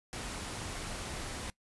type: noise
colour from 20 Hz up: pink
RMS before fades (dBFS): -40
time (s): 0.13-1.5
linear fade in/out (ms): 0
effects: noise-tail reverb RT60 0.1 s tail -21 dB re dry + resampled to 24000 Hz